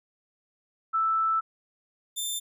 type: tone pair in turn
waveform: sine / 15% pulse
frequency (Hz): 1320 / 3571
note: E6 / A7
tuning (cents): +2 / +25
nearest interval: octave + perfect fourth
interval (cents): 1723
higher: second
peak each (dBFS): -22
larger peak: neither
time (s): 0.93-1.41 / 2.16-2.4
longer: first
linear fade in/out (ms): 20
effects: none